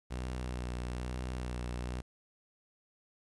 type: tone with vibrato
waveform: sawtooth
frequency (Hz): 61.74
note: B1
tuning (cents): 0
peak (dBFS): -32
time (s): 0.1-2.02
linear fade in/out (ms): 20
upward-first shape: sine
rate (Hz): 1.1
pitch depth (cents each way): 28
effects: resampled to 24000 Hz + 11-bit